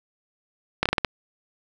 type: slowing click train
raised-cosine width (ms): 0.3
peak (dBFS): -4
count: 6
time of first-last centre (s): 0.83-1.048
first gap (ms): 26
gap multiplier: 1.26
effects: none